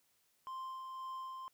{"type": "tone with tremolo", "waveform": "triangle", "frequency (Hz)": 1046.5, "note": "C6", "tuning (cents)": 0, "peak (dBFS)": -39, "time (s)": [0.47, 1.48], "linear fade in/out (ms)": 0, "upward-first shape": "sine", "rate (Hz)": 1.9, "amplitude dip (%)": 30, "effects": ["white hiss -75 dBFS RMS until 1.53 s"]}